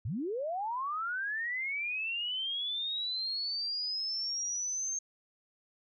sine linear sweep, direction up, 84 to 6410 Hz, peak -32 dBFS, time 0.05-4.99 s, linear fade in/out 5 ms, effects none

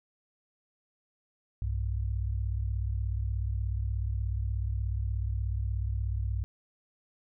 sine tone pair together, 62.4 / 99.05 Hz, B1 / G2, +19 / +18 cents, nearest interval minor sixth, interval 799 cents, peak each -30 / -32 dBFS, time 1.62-6.44 s, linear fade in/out 0 ms, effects none

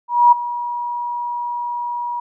sine tone with ADSR envelope, 961 Hz, B5, 48 cents flat, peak -5 dBFS, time 0.08-2.2 s, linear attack 240 ms, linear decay 11 ms, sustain -16 dB, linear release 5 ms, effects none

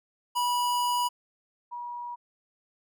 square / sine tone pair in turn, 976 / 962.6 Hz, B5 / B5, -21 / -45 cents, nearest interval unison, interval 24 cents, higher first, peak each -25 / -34 dBFS, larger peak first, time 0.35-1.09 / 1.71-2.16 s, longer first, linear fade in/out 20 ms, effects none

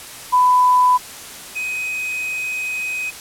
sine / triangle tone pair in turn, 998 / 2515 Hz, B5 / D#7, +18 / +18 cents, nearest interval octave + major third, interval 1600 cents, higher second, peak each -10 / -20 dBFS, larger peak first, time 0.32-0.98 / 1.55-3.11 s, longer second, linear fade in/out 20 ms, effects white hiss -35 dBFS RMS until 3.2 s + low-pass 12000 Hz 12 dB/octave

